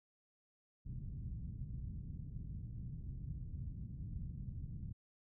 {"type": "low-pass noise", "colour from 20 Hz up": "white", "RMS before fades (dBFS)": -45, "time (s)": [0.85, 4.93], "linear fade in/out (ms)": 20, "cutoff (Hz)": 150, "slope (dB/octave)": 24, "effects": []}